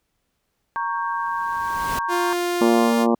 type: chord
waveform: sine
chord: G diminished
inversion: first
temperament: equal with one note detuned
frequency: 932.3 / 1108.7 / 1584.4 Hz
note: Bb5 / Db6 / G6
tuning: 0 / 0 / +18 cents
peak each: -25 / -26 / -30 dBFS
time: 0.76-2.33 s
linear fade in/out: 0 ms
type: noise with exponential growth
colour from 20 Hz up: pink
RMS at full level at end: -28 dBFS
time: 0.93-1.99 s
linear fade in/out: 2 ms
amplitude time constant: 230 ms
type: tone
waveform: sawtooth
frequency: 351 Hz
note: F4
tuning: 9 cents sharp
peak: -17 dBFS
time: 2.08-3.07 s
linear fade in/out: 50 ms
type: harmonic tone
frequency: 116.54 Hz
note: A#2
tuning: in tune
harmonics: 2 / 3 / 4 / 5 / 6 / 7 / 8 / 9 / 10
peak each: -18 / -22 / -24 / -26 / -28 / -29 / -30 / -31 / -32 dBFS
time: 2.61-3.15 s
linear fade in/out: 5 ms
effects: pink hiss -73 dBFS RMS until 3.19 s